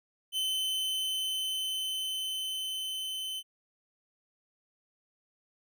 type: tone with level ramp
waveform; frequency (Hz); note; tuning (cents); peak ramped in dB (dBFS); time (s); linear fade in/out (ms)
45% pulse; 3054; G7; -46; -28 to -34; 0.32-3.43; 50
effects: none